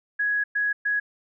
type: tone bursts at uneven times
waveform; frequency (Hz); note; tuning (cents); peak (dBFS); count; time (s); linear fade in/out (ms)
sine; 1669; G#6; +8; -21; 3; 0.19-0.44 / 0.55-0.73 / 0.85-1; 10
effects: none